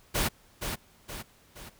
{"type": "noise with echo", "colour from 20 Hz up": "pink", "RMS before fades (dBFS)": -27, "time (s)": [0.14, 0.29], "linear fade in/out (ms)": 20, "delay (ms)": 470, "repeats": 3, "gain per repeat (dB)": -6, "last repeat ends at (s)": 1.7, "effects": ["pink hiss -60 dBFS RMS until 1.79 s"]}